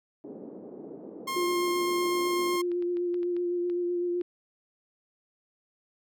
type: band-pass noise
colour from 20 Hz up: white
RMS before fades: -43 dBFS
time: 0.24-2.57 s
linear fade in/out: 0 ms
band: 210 to 450 Hz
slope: 24 dB/octave
type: tone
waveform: sawtooth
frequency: 1066 Hz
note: C6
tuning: 32 cents sharp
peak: -26 dBFS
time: 1.27-2.62 s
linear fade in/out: 10 ms
type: tone with vibrato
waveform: sine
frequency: 351.4 Hz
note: F4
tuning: 11 cents sharp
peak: -26 dBFS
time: 1.36-4.22 s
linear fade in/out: 5 ms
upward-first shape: sine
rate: 7.9 Hz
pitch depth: 18 cents each way
type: clicks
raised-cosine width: 0.3 ms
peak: -34 dBFS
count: 8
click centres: 2.717 / 2.824 / 2.97 / 3.143 / 3.231 / 3.366 / 3.699 / 4.212 s
effects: none